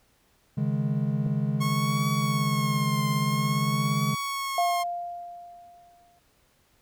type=chord; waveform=triangle; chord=C# suspended second; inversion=none; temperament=just; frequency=138.59 / 155.92 / 207.9 Hz; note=C#3 / D#3 / G#3; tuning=0 / +4 / +2 cents; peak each=-25 / -27 / -27 dBFS; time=0.57-4.15 s; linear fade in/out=10 ms
type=clicks; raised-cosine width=2 ms; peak=-33 / -27 dBFS; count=2; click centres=1.262 / 1.266 s
type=tone with vibrato; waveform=sawtooth; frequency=1089 Hz; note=C#6; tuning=31 cents flat; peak=-25 dBFS; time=1.6-4.84 s; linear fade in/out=20 ms; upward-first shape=triangle; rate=0.51 Hz; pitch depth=66 cents each way
type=tone with exponential decay; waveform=sine; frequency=698.5 Hz; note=F5; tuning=in tune; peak=-20 dBFS; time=4.58-6.19 s; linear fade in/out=2 ms; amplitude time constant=350 ms
effects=pink hiss -65 dBFS RMS until 6.81 s